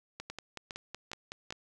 two click trains, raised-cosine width 0.2 ms, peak -23 / -23 dBFS, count 4 / 8, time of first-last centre 0.3-1.524 / 0.2-1.506 s, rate 2.45 / 5.36 Hz, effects none

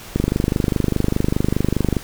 click train, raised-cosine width 3 ms, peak -4 dBFS, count 46, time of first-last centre 0.16-1.967 s, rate 24.9 Hz, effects pink hiss -37 dBFS RMS until 2.03 s

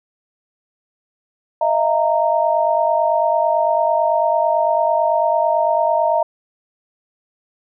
sine tone cluster, 628 / 677 / 925 Hz, D#5 / E5 / A#5, +16 / +46 / -14 cents, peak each -18 dBFS, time 1.61-6.23 s, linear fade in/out 5 ms, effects none

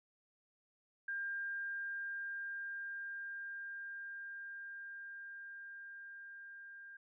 sine tone with level ramp, 1600 Hz, G6, 35 cents sharp, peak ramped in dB -37 to -50 dBFS, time 1.08-6.97 s, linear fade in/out 5 ms, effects none

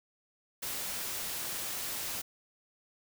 white noise, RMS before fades -37 dBFS, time 0.62-2.22 s, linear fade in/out 10 ms, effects none

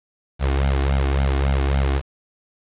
sawtooth tone with flanger, 68.3 Hz, C#2, 25 cents flat, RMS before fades -19 dBFS, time 0.39-2.02 s, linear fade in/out 50 ms, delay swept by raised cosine 1.3 to 2.8 ms, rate 3.6 Hz, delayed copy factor +0.85, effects resampled to 8000 Hz + 7-bit

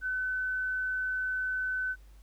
sine tone, 1513 Hz, F#6, 38 cents sharp, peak -29 dBFS, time 0.01-1.96 s, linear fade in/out 50 ms, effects added 50 Hz sine -50 dBFS peak until 2.22 s + pink hiss -66 dBFS RMS until 2.22 s

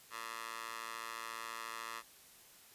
15% pulse tone with high-pass filter, 114.1 Hz, A#2, 37 cents flat, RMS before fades -45 dBFS, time 0.1-2.03 s, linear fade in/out 50 ms, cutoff 1200 Hz, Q 1.6, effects white hiss -60 dBFS RMS until 2.74 s + resampled to 32000 Hz

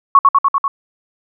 sine tone with echo, 1108.7 Hz, C#6, in tune, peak -3 dBFS, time 0.15-0.19 s, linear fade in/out 2 ms, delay 98 ms, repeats 5, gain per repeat -2 dB, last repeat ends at 0.68 s, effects none

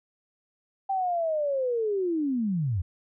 sine linear sweep, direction down, 787 to 79.6 Hz, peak -24 dBFS, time 0.89-2.82 s, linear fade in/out 10 ms, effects none

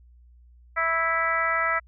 harmonic tone, 328.9 Hz, E4, 4 cents flat, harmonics 2 / 3 / 4 / 5 / 6 / 7, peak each -31 / -34 / -25 / -31 / -26 / -35 dBFS, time 0.76-1.8 s, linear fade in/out 20 ms, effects added 60 Hz sine -50 dBFS peak until 1.87 s

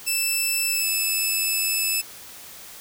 10% pulse tone with pitch glide, 2644 to 2617 Hz, E7 to E7, +5 to -13 cents, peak -13 dBFS, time 0.06-2.02 s, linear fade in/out 20 ms, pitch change -18 cents, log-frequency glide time 0.66-0.86 s, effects white hiss -42 dBFS RMS until 2.8 s

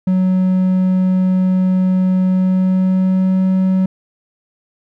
triangle tone with pitch glide, 185.6 to 187.87 Hz, F#3 to F#3, +6 to +27 cents, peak -9 dBFS, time 0.07-3.86 s, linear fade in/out 5 ms, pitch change +21 cents, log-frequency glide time 2.26-3.45 s, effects none

